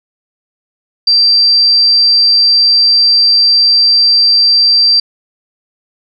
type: tone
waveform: sine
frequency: 4699 Hz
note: D8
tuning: in tune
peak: -5 dBFS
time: 1.07-5 s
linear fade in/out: 5 ms
effects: none